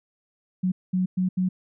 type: tone bursts at uneven times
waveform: sine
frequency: 184.2 Hz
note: F#3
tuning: 7 cents flat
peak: -20 dBFS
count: 4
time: 0.63-0.72 / 0.93-1.06 / 1.17-1.29 / 1.37-1.49 s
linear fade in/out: 10 ms
effects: none